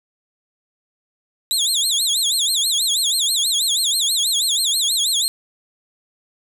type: tone with vibrato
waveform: 25% pulse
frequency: 3729 Hz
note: A#7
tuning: in tune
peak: -12 dBFS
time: 1.51-5.28 s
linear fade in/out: 0 ms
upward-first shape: sine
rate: 6.2 Hz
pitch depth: 230 cents each way
effects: none